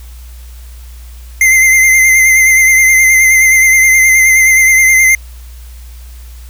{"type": "tone with vibrato", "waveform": "square", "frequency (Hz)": 2078, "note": "C7", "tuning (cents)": -12, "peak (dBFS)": -5, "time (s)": [1.41, 5.15], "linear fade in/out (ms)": 2, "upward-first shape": "sine", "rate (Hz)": 9.5, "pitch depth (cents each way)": 31, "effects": ["added 60 Hz sine -28 dBFS peak until 6.49 s", "white hiss -42 dBFS RMS until 6.49 s"]}